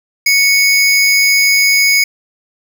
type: tone pair together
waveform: square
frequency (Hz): 2217 / 4977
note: C#7 / D#8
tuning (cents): 0 / 0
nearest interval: octave + major second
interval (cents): 1400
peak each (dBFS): -10 / -14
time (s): 0.26-2.04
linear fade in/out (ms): 5
effects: none